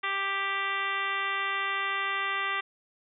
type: harmonic tone with a mistuned harmonic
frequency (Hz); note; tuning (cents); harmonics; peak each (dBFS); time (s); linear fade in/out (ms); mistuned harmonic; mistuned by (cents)
393.3; G4; +6; 1 / 2 / 3 / 4 / 5 / 6 / 7 / 8 / 9; -43 / -41 / -32 / -37 / -32 / -38 / -38 / -42 / -42; 0.03-2.61; 10; 6; -19
effects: none